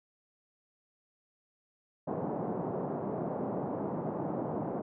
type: band-pass noise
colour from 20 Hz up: pink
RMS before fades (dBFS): -35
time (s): 2.07-4.82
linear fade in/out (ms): 10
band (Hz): 150 to 850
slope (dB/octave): 24
effects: none